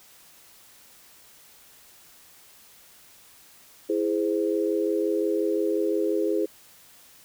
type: chord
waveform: sine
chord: E augmented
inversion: none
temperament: equal with one note detuned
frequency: 329.6 / 415.3 / 515.5 Hz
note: E4 / G#4 / B#4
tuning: 0 / 0 / -26 cents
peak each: -26 / -25 / -29 dBFS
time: 3.89-6.46 s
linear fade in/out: 10 ms
effects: white hiss -53 dBFS RMS until 7.24 s